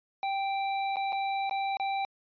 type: tone with dropouts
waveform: square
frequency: 784 Hz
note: G5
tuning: in tune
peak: -29 dBFS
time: 0.23-2.05 s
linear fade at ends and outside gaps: 1 ms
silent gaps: 0.959-0.968 / 1.123-1.128 / 1.496-1.51 / 1.77-1.798 s
effects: resampled to 11025 Hz